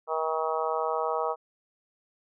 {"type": "harmonic tone", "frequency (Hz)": 159.2, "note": "D#3", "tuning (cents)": 40, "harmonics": [3, 4, 5, 6, 7, 8], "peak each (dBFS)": [-31, -32, -33, -34, -34, -35], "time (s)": [0.07, 1.36], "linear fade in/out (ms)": 50, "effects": []}